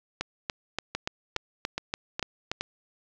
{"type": "two click trains", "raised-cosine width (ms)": 0.2, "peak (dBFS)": [-11, -12], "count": [9, 5], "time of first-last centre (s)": [[0.21, 2.515], [0.95, 2.61]], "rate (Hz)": [3.47, 2.41], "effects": ["low-pass 6000 Hz 12 dB/octave", "8-bit"]}